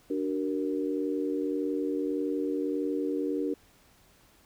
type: chord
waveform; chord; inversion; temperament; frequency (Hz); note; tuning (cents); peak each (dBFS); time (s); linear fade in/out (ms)
sine; D augmented; none; equal with one note detuned; 293.7 / 375.4 / 466.2; D4 / F#4 / A#4; 0 / +25 / 0; -30 / -33 / -33; 0.1-3.54; 5
effects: pink hiss -61 dBFS RMS until 4.45 s